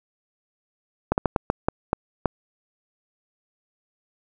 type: slowing click train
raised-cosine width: 1 ms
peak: -5 dBFS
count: 8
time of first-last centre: 1.12-2.257 s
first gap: 59 ms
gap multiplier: 1.33
effects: none